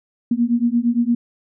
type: beating tone pair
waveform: sine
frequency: 233.1 / 241.8 Hz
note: A#3 / B3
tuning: 0 / -36 cents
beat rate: 8.7 Hz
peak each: -18 dBFS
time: 0.31-1.15 s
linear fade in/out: 5 ms
effects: none